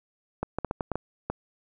clicks, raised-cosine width 1 ms, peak -14 dBFS, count 8, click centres 0.43 / 0.586 / 0.647 / 0.711 / 0.808 / 0.917 / 0.956 / 1.3 s, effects none

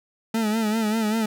40% pulse tone with vibrato, 218.5 Hz, A3, 12 cents flat, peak -20 dBFS, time 0.34-1.26 s, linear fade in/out 5 ms, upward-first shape sine, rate 5.1 Hz, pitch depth 70 cents each way, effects none

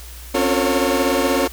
30% pulse tone cluster, 264.7 / 281.1 / 357.3 / 453.4 / 550 Hz, C4 / C#4 / F4 / A#4 / C#5, +20 / +24 / +40 / -48 / -14 cents, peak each -20 dBFS, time 0.34-1.48 s, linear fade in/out 10 ms, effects added 60 Hz sine -35 dBFS peak until 1.52 s + white hiss -40 dBFS RMS until 1.52 s

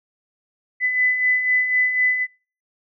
sine beating tone pair, 2001 / 2005 Hz, B6 / B6, +22 / +26 cents, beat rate 4 Hz, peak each -25 / -17 dBFS, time 0.8-2.27 s, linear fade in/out 50 ms, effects noise-tail reverb RT60 0.4 s tail -26 dB re dry

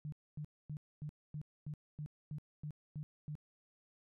sine tone bursts, 150 Hz, D3, 37 cents sharp, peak -40 dBFS, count 11, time 0.05-3.353 s, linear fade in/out 0 ms, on 73 ms, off 250 ms, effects none

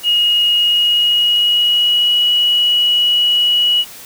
sine tone with pitch glide, 2878 to 2925 Hz, F#7 to F#7, -49 to -21 cents, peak -10 dBFS, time 0.03-3.85 s, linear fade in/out 50 ms, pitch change +28 cents, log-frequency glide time 0.55-2.42 s, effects white hiss -35 dBFS RMS until 4.05 s

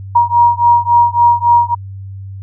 sine beating tone pair, 948 / 951.6 Hz, A#5 / A#5, +29 / +35 cents, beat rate 3.6 Hz, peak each -10 dBFS, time 0.15-1.75 s, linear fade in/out 10 ms, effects added 97 Hz sine -25 dBFS peak until 2.42 s

